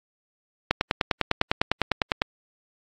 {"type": "click train", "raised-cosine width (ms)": 0.3, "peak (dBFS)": -3, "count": 16, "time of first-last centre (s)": [0.71, 2.219], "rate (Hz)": 9.94, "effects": ["AAC 48 kbps"]}